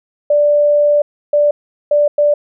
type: tone bursts at uneven times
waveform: sine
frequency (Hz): 587.3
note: D5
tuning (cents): 0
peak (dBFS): -8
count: 4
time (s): 0.3-1.02 / 1.33-1.51 / 1.91-2.08 / 2.18-2.34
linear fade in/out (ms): 5
effects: none